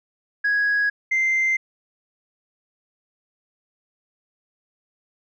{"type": "tone pair in turn", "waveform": "sine", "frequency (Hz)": [1661, 2084], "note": ["G#6", "C7"], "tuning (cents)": [0, -7], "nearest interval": "major third", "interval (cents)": 393, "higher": "second", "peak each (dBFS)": -16, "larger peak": "neither", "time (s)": [[0.44, 0.9], [1.11, 1.57]], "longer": "neither", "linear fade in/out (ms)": 10, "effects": ["tanh soft clip ceiling -15 dBFS"]}